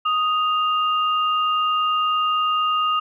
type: tone pair together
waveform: sine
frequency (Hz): 1244.5 / 2804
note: D#6 / F7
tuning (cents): 0 / +6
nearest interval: octave + major second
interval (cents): 1406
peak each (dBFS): -18 / -26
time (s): 0.05-3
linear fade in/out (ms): 10
effects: none

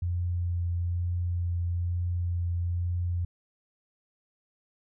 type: tone with vibrato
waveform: sine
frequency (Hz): 87.31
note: F2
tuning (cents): 0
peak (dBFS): -26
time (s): 0.02-3.25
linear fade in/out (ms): 5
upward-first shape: triangle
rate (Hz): 1.1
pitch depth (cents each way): 15
effects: none

